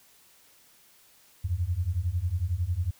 sine beating tone pair, 82.41 / 93.41 Hz, E2 / F#2, 0 / +17 cents, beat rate 11 Hz, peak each -29 / -28 dBFS, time 1.44-2.91 s, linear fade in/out 10 ms, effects white hiss -59 dBFS RMS until 2.99 s

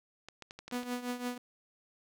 clicks, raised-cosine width 0.2 ms, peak -28 dBFS, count 8, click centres 0.286 / 0.423 / 0.509 / 0.59 / 0.68 / 0.713 / 0.745 / 0.832 s
sawtooth tone with tremolo, 246 Hz, B3, 7 cents flat, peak -28 dBFS, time 0.72-1.38 s, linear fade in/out 5 ms, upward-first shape triangle, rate 5.9 Hz, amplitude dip 80%
effects none

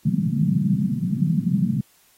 white band-pass noise, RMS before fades -21 dBFS, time 0.05-1.81 s, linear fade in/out 5 ms, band 130 to 210 Hz, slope 48 dB/octave, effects white hiss -58 dBFS RMS until 2.17 s + AAC 48 kbps

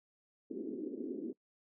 white band-pass noise, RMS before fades -41 dBFS, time 0.5-1.33 s, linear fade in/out 5 ms, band 230 to 390 Hz, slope 48 dB/octave, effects noise-tail reverb RT60 0.1 s tail -22 dB re dry

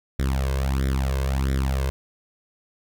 sawtooth tone with flanger, 66.8 Hz, C2, 36 cents sharp, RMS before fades -23 dBFS, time 0.19-1.9 s, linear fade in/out 0 ms, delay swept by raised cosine 0.54 to 1.94 ms, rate 1.5 Hz, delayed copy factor +0.9, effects none

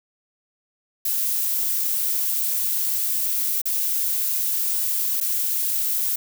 violet noise with dropouts, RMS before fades -23 dBFS, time 1.05-6.16 s, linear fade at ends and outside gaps 5 ms, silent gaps 3.617-3.655 / 5.203-5.21 s, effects none

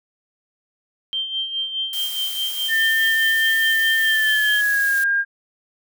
sine tone with tremolo, 3151 Hz, G7, 8 cents sharp, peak -20 dBFS, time 1.13-4.61 s, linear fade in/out 0 ms, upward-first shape sine, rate 4.8 Hz, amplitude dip 60%
blue noise, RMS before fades -31 dBFS, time 1.93-5.04 s, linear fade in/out 2 ms
sine tone with pitch glide, 1798 to 1611.1 Hz, A6 to G6, +37 to +47 cents, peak -16 dBFS, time 2.68-5.25 s, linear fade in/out 50 ms, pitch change -190 cents, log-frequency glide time 4-4.99 s
effects none

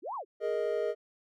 sine linear two-way sweep, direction up then down, 251 to 1149 to 321.4 Hz, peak -34 dBFS, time 0.02-0.25 s, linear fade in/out 50 ms, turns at 0.15 s
triangle chord, Ab suspended second, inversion none, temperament just, 415.3 / 467.2 / 623 Hz, Ab4 / Bb4 / Eb5, 0 / +4 / +2 cents, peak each -31 dBFS, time 0.4-0.95 s, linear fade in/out 50 ms
effects none

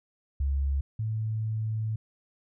sine tone pair in turn, 69.1 / 109.69 Hz, C#2 / A2, -5 / -5 cents, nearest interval minor sixth, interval 800 cents, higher second, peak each -24 / -27 dBFS, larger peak first, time 0.4-0.81 / 0.99-1.96 s, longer second, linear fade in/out 5 ms, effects none

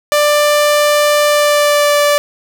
sawtooth tone with pitch glide, 591 to 583.5 Hz, D5 to D5, +11 to -11 cents, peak -5 dBFS, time 0.12-2.18 s, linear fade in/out 0 ms, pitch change -22 cents, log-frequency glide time 1.26-2.02 s, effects none

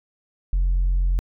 sine tone, 44.38 Hz, F1, 29 cents sharp, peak -15 dBFS, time 0.53-1.19 s, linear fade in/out 0 ms, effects tanh soft clip ceiling -15 dBFS

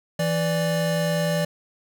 square tone pair together, 165.47 / 587.3 Hz, E3 / D5, +7 / 0 cents, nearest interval octave + minor seventh, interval 2193 cents, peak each -24 / -25 dBFS, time 0.19-1.45 s, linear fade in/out 5 ms, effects none

